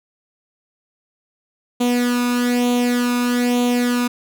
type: tone with flanger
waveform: sawtooth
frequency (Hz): 244.1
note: B3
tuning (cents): -20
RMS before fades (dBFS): -18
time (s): 1.8-4.08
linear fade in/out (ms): 10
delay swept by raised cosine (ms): 0.29 to 0.8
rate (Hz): 1.1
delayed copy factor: +0.7
effects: none